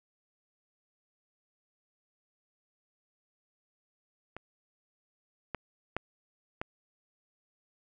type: clicks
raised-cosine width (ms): 0.5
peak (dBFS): -26 / -19 / -16 / -19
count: 4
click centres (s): 4.366 / 5.547 / 5.966 / 6.615
effects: none